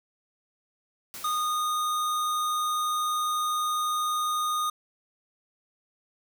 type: noise with exponential decay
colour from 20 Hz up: white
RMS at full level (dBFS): -39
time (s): 1.14-2.25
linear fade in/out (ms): 0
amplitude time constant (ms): 240
type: tone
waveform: square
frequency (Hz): 1231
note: D#6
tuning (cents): -19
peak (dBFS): -26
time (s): 1.24-4.7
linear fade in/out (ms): 5
effects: none